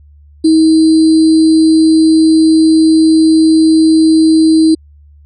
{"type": "tone with sample-and-hold", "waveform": "sine", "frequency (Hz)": 318.8, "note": "D#4", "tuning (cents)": 42, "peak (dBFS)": -4, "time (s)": [0.44, 4.75], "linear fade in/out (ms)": 10, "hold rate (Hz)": 4410, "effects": ["added 73 Hz sine -38 dBFS peak until 5.25 s", "resampled to 24000 Hz"]}